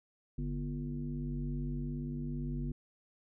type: tone with frequency modulation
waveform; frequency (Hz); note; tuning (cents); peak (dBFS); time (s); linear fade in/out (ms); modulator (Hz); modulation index
sine; 146.83; D3; 0; -34; 0.38-2.72; 5; 97.6; 1.3
effects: none